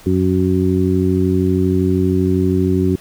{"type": "harmonic tone", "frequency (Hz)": 92.7, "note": "F#2", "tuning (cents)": 4, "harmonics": [1, 2, 3, 4], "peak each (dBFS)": [-18, -18, -18, -18], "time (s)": [0.06, 2.96], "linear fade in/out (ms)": 5, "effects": ["pink hiss -43 dBFS RMS until 3 s"]}